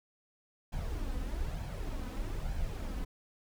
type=noise with flanger; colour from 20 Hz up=brown; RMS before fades=-36 dBFS; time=0.72-3.05 s; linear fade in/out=10 ms; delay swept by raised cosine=1.2 to 4 ms; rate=1.1 Hz; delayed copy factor=+0.55; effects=none